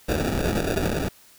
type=noise with sample-and-hold; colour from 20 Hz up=white; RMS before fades=-24 dBFS; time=0.08-1.09 s; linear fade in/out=10 ms; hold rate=1050 Hz; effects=white hiss -53 dBFS RMS until 1.38 s